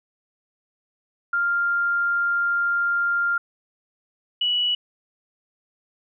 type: tone pair in turn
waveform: sine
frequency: 1396.9 / 2941 Hz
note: F6 / F#7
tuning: 0 / -11 cents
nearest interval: octave + minor second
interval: 1289 cents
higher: second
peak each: -19 dBFS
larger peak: neither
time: 1.33-3.38 / 4.41-4.75 s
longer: first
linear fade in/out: 5 ms
effects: none